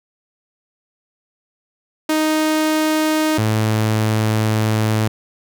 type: tone pair in turn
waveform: sawtooth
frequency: 311.1 / 108.98 Hz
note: D#4 / A2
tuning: 0 / -16 cents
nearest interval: octave + tritone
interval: 1816 cents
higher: first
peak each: -11 dBFS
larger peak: neither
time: 2.09-3.38 / 3.38-5.08 s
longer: second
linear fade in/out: 5 ms
effects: none